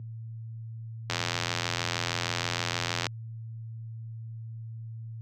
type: click train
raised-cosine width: 0.2 ms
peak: -10 dBFS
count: 171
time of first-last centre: 1.1-3.068 s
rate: 86.4 Hz
effects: added 113 Hz sine -31 dBFS peak until 5.21 s + high-pass 150 Hz 12 dB/octave